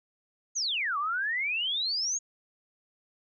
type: exponential two-way sweep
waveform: sine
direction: down then up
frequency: 6760 to 1120 to 6760 Hz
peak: -27 dBFS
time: 0.55-2.19 s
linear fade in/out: 20 ms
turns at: 0.98 s
effects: none